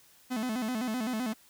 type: tone with vibrato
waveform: 45% pulse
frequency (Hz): 234.9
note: A#3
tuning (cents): +13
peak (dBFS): -30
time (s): 0.3-1.34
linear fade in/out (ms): 20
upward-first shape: square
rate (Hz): 7.8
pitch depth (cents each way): 130
effects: white hiss -60 dBFS RMS until 1.49 s